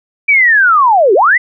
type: linear two-way sweep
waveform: sine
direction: down then up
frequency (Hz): 2349 to 355.3 to 2079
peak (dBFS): -5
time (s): 0.28-1.38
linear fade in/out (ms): 10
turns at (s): 1.14
effects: none